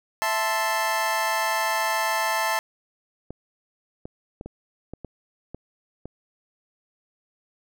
25% pulse chord, A minor, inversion second, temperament equal, 659.3 / 880 / 1046.5 Hz, E5 / A5 / C6, 0 / 0 / 0 cents, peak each -25 / -21 / -25 dBFS, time 0.22-2.59 s, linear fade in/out 0 ms
clicks, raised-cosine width 2 ms, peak -22 dBFS, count 8, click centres 3.306 / 4.055 / 4.411 / 4.46 / 4.936 / 5.047 / 5.546 / 6.056 s
effects none

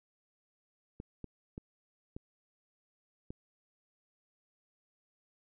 clicks, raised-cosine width 3 ms, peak -29 dBFS, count 5, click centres 1.001 / 1.243 / 1.579 / 2.165 / 3.305 s, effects none

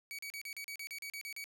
sawtooth tone bursts, 2264 Hz, C#7, 36 cents sharp, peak -38 dBFS, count 12, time 0.11-1.441 s, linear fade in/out 0 ms, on 77 ms, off 37 ms, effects none

